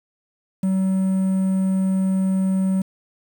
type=tone with quantisation; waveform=triangle; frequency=190 Hz; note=F#3; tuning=46 cents sharp; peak=-15 dBFS; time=0.63-2.82 s; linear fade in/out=5 ms; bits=7; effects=none